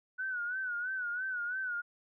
sine tone with vibrato, 1480 Hz, F#6, in tune, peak -33 dBFS, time 0.18-1.82 s, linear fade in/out 20 ms, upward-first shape sine, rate 3 Hz, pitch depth 83 cents each way, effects none

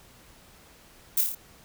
violet noise with echo, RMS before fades -22 dBFS, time 1.17-1.21 s, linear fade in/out 5 ms, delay 28 ms, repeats 5, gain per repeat -3 dB, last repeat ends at 1.35 s, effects pink hiss -54 dBFS RMS until 1.64 s

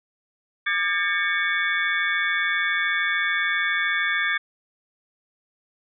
sine tone cluster, 1198 / 1617 / 1790 / 2233 / 3467 Hz, D6 / G#6 / A6 / C#7 / A7, +34 / -47 / +29 / +12 / -26 cents, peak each -31 / -25 / -26 / -26 / -32 dBFS, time 0.66-4.38 s, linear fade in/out 10 ms, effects none

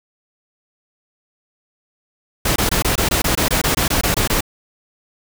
pink noise bursts, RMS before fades -17 dBFS, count 15, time 2.45-4.408 s, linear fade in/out 5 ms, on 110 ms, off 22 ms, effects none

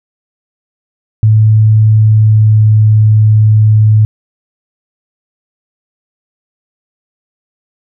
sine tone with pitch glide, 108.7 to 107.82 Hz, A2 to A2, -21 to -35 cents, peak -3 dBFS, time 1.23-4.05 s, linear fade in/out 0 ms, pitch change -14 cents, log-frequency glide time 1.91-2.67 s, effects none

